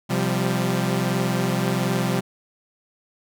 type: chord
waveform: sawtooth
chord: C suspended fourth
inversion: none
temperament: equal with one note detuned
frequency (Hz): 129.31 / 174.61 / 196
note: C3 / F3 / G3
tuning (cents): -20 / 0 / 0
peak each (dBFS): -21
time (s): 0.09-2.21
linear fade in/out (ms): 20
effects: none